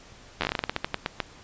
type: slowing click train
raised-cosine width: 0.3 ms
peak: -9 dBFS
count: 16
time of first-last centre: 0.41-1.202 s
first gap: 11 ms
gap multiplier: 1.2
effects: pink hiss -50 dBFS RMS until 1.43 s + resampled to 16000 Hz